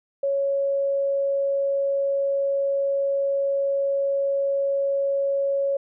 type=tone; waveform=sine; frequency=554.4 Hz; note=C#5; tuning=in tune; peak=-20 dBFS; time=0.23-5.77 s; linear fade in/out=5 ms; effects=none